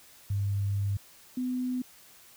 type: tone pair in turn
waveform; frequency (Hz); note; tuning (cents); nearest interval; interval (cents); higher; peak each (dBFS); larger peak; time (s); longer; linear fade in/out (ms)
sine; 100 / 252; G2 / B3; +35 / +35; octave + major third; 1600; second; -26 / -28; first; 0.3-0.97 / 1.37-1.82; first; 5
effects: white hiss -55 dBFS RMS until 2.36 s